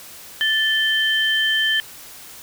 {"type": "tone pair together", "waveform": "sine", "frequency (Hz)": [1760, 3115], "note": ["A6", "G7"], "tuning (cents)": [0, -12], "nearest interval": "minor seventh", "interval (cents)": 988, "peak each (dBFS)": -19, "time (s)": [0.41, 1.8], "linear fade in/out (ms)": 0, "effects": ["white hiss -40 dBFS RMS until 2.42 s"]}